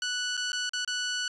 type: tone with dropouts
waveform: 15% pulse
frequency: 1480 Hz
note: F#6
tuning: in tune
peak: -22 dBFS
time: 0.02-1.28 s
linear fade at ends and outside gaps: 2 ms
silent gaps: 0.369-0.375 / 0.52-0.53 / 0.694-0.734 / 0.848-0.876 s
effects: resampled to 24000 Hz